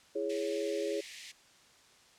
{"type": "chord", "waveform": "sine", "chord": "C# minor", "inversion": "first", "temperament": "just", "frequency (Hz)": [332.6, 415.8, 554.4], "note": ["E4", "G#4", "C#5"], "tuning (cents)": [16, 2, 0], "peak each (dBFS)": [-38, -34, -36], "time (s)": [0.15, 1.01], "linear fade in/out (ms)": 10}
{"type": "high-pass noise", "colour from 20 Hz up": "pink", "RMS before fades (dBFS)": -46, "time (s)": [0.29, 1.32], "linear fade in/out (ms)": 10, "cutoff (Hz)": 1800, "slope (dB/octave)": 96}
{"effects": ["white hiss -61 dBFS RMS until 2.18 s", "low-pass 7000 Hz 12 dB/octave"]}